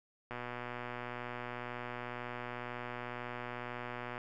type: click train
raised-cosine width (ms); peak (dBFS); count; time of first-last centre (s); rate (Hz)
0.5; -26; 473; 0.31-4.179; 122
effects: none